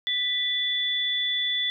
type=tone pair together; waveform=sine; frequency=1975.5 / 3462 Hz; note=B6 / A7; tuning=0 / -29 cents; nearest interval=minor seventh; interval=971 cents; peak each=-30 / -24 dBFS; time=0.07-1.7 s; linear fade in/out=0 ms; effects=none